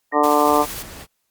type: harmonic tone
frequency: 148 Hz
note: D3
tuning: 14 cents sharp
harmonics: 2 / 3 / 4 / 5 / 6 / 7 / 8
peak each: -21 / -21 / -21 / -21 / -21 / -21 / -21 dBFS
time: 0.12-0.66 s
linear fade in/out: 50 ms
type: tone with exponential decay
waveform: sine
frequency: 1864.7 Hz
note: A#6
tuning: in tune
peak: -26 dBFS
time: 0.12-0.39 s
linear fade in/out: 5 ms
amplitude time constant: 58 ms
type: noise with tremolo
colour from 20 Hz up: white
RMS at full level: -30 dBFS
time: 0.23-0.83 s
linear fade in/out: 10 ms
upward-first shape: triangle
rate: 13 Hz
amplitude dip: 35%
type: noise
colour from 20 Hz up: pink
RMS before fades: -37 dBFS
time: 0.44-1.07 s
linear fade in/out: 50 ms
effects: white hiss -71 dBFS RMS until 1.3 s + Opus 48 kbps